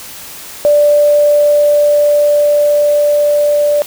sine tone with level ramp, 587.3 Hz, D5, in tune, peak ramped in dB -5 to -8 dBFS, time 0.65-3.82 s, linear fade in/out 0 ms, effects white hiss -30 dBFS RMS until 3.86 s

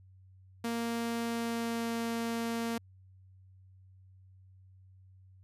sawtooth tone with pitch glide, 232.5 to 231 Hz, A#3 to A#3, -4 to -16 cents, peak -28 dBFS, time 0.64-2.78 s, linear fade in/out 5 ms, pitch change -12 cents, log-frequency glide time 1.26-1.94 s, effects added 94 Hz sine -55 dBFS peak until 5.43 s + resampled to 32000 Hz

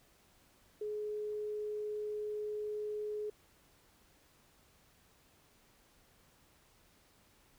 sine tone, 421.9 Hz, G#4, 27 cents sharp, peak -36 dBFS, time 0.81-3.3 s, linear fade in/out 5 ms, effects pink hiss -67 dBFS RMS until 7.58 s

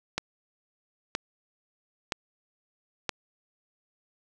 click train, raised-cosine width 0.2 ms, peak -10 dBFS, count 4, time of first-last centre 0.18-3.093 s, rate 1.03 Hz, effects none

